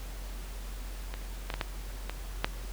clicks, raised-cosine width 0.3 ms, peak -22 / -17 / -17 / -13 / -19 / -9 dBFS, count 6, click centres 1.14 / 1.502 / 1.54 / 1.612 / 2.096 / 2.445 s, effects added 45 Hz sine -37 dBFS peak until 2.72 s + pink hiss -48 dBFS RMS until 2.72 s

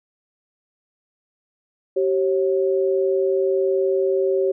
sine tone pair together, 385 / 543.7 Hz, G4 / C#5, -31 / -34 cents, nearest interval tritone, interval 597 cents, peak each -18 / -22 dBFS, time 1.96-4.52 s, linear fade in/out 10 ms, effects none

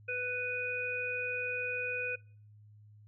harmonic tone, 496.3 Hz, B4, 8 cents sharp, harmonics 1 / 3 / 5, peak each -39 / -39 / -35 dBFS, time 0.08-2.16 s, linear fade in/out 10 ms, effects noise-tail reverb RT60 0.5 s tail -25 dB re dry + added 105 Hz sine -54 dBFS peak until 3.07 s

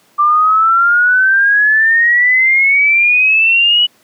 sine exponential sweep, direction up, 1174.7 to 2960 Hz, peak -7 dBFS, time 0.18-3.87 s, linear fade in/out 20 ms, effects pink hiss -51 dBFS RMS until 4.03 s + high-pass 200 Hz 12 dB/octave

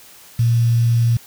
sine tone with quantisation, 117.2 Hz, A#2, 10 cents sharp, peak -12 dBFS, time 0.39-1.17 s, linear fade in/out 5 ms, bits 6, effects white hiss -44 dBFS RMS until 1.26 s

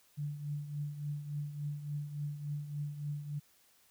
sine tone with tremolo, 146.5 Hz, D3, 4 cents flat, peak -33 dBFS, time 0.17-3.4 s, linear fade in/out 20 ms, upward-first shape triangle, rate 3.5 Hz, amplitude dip 70%, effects white hiss -67 dBFS RMS until 3.9 s

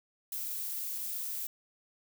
violet noise, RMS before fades -37 dBFS, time 0.32-1.47 s, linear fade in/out 2 ms, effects none

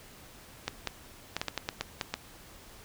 clicks, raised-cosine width 0.2 ms, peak -13 dBFS, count 10, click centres 0.68 / 0.873 / 1.366 / 1.415 / 1.483 / 1.577 / 1.689 / 1.81 / 2.012 / 2.14 s, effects pink hiss -52 dBFS RMS until 2.84 s

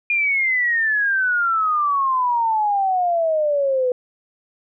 sine exponential sweep, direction down, 2435 to 493.9 Hz, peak -16 dBFS, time 0.1-3.92 s, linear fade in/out 2 ms, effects none

